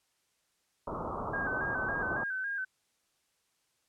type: low-pass noise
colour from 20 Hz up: white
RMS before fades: -37 dBFS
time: 0.87-2.24 s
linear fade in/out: 5 ms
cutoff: 1300 Hz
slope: 96 dB/octave
type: tone with vibrato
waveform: sine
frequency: 1572 Hz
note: G6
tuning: 4 cents sharp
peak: -32 dBFS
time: 1.33-2.65 s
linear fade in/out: 10 ms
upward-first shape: square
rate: 3.6 Hz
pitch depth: 53 cents each way
effects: white hiss -75 dBFS RMS until 3.88 s + low-pass 10000 Hz 12 dB/octave